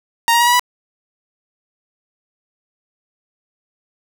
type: tone with pitch steps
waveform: sawtooth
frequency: 930 / 943 / 956.1 / 969.5 / 983 Hz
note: A#5 / A#5 / A#5 / B5 / B5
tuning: -4 / +20 / +44 / -32 / -8 cents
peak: -7 dBFS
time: 0.28-0.595 s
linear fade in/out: 0 ms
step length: 63 ms
effects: none